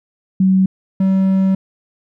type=tone pair in turn; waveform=sine / triangle; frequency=189.1 / 191.19 Hz; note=F#3 / G3; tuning=+38 / -43 cents; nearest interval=unison; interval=19 cents; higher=second; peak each=-9 dBFS; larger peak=neither; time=0.4-0.66 / 1-1.55 s; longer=second; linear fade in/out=5 ms; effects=none